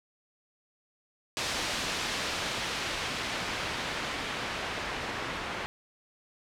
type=noise with low-pass filter sweep; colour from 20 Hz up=white; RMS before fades=-34 dBFS; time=1.37-5.66 s; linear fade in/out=0 ms; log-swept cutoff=4900 to 2100 Hz; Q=0.71; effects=none